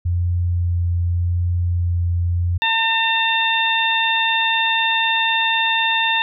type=tone with vibrato; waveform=sine; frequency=87.31 Hz; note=F2; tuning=in tune; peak=-16 dBFS; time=0.05-2.58 s; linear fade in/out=10 ms; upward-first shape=sine; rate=0.85 Hz; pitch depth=10 cents each way
type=harmonic tone; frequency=904 Hz; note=A5; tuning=47 cents sharp; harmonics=1 / 2 / 3 / 4; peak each=-21 / -21 / -21 / -21 dBFS; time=2.62-6.22 s; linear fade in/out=0 ms
effects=none